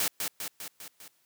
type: noise with echo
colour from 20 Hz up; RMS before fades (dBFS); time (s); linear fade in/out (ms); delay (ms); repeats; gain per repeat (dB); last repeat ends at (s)
white; -28; 0-0.08; 2; 200; 5; -4; 1.08
effects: white hiss -69 dBFS RMS until 1.25 s + high-pass 100 Hz 12 dB/octave